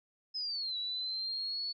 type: linear two-way sweep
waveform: sine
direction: down then up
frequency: 5150 to 3900 to 4441 Hz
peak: -34 dBFS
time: 0.34-1.73 s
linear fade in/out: 20 ms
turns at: 0.77 s
effects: none